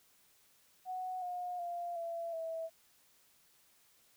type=tone with pitch steps; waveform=sine; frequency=740 / 717.3 / 695.2 / 673.9 / 653.2 Hz; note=F#5 / F5 / F5 / E5 / E5; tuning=0 / +46 / -8 / +38 / -16 cents; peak=-37 dBFS; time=0.85-2.7 s; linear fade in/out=50 ms; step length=370 ms; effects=white hiss -68 dBFS RMS until 4.16 s